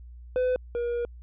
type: tone pair in turn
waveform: triangle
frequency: 505 / 476.7 Hz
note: B4 / A#4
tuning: +39 / +39 cents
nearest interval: minor second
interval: 100 cents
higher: first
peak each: -20 / -24 dBFS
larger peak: first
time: 0.36-0.56 / 0.75-1.05 s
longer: second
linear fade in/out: 0 ms
effects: added 60 Hz sine -42 dBFS peak until 1.22 s + resampled to 8000 Hz